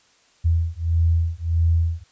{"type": "beating tone pair", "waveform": "sine", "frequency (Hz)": [82.41, 84.01], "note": ["E2", "E2"], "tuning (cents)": [0, 33], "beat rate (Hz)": 1.6, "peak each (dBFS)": -20, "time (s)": [0.44, 2.04], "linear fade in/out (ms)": 20, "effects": ["white hiss -58 dBFS RMS until 2.11 s", "resampled to 16000 Hz"]}